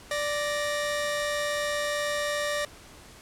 sawtooth tone pair together, 587.3 / 1864.6 Hz, D5 / A#6, 0 / 0 cents, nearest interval octave + minor sixth, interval 2000 cents, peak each -24 / -29 dBFS, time 0.11-2.65 s, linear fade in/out 2 ms, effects pink hiss -49 dBFS RMS until 3.21 s + low-pass 11000 Hz 12 dB/octave

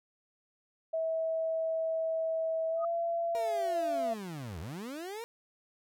sine tone with pitch glide, 648 to 676.7 Hz, E5 to E5, -30 to +45 cents, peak -29 dBFS, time 0.93-4.14 s, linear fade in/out 10 ms, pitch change +75 cents, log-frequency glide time 2.69-2.87 s
sine tone with exponential growth, 1244.5 Hz, D#6, in tune, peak -32 dBFS, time 2.76-2.85 s, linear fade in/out 5 ms, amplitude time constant 19 ms
30% pulse linear two-way sweep, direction down then up, 477 to 73.42 to 477 Hz, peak -36 dBFS, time 3.35-5.24 s, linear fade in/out 0 ms, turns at 4.6 s
effects none

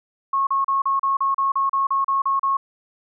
sine tone bursts, 1092 Hz, C#6, 26 cents flat, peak -17 dBFS, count 13, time 0.33-2.57 s, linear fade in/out 5 ms, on 140 ms, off 35 ms, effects none

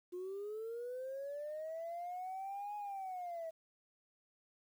sine linear two-way sweep, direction up then down, 352.6 to 835 to 641 Hz, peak -39 dBFS, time 0.12-3.51 s, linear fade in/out 20 ms, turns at 2.76 s, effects tanh soft clip ceiling -38 dBFS + 11-bit

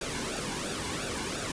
pink noise with flanger, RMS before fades -34 dBFS, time 0.01-1.52 s, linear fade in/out 5 ms, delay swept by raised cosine 0.95 to 1.61 ms, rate 2.9 Hz, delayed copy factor -0.65, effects resampled to 22050 Hz

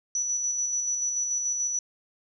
sine tone with tremolo, 5920 Hz, F#8, in tune, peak -24 dBFS, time 0.15-1.79 s, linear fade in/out 2 ms, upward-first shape square, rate 6.9 Hz, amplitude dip 30%, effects none

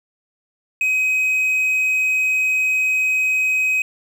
triangle tone, 2527 Hz, D#7, 26 cents sharp, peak -14 dBFS, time 0.81-3.82 s, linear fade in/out 2 ms, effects 8-bit

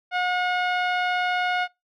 10% pulse tone with low-pass filter, 723 Hz, F#5, 40 cents flat, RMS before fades -24 dBFS, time 0.11-1.68 s, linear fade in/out 50 ms, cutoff 1900 Hz, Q 0.63, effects noise-tail reverb RT60 0.2 s tail -23 dB re dry

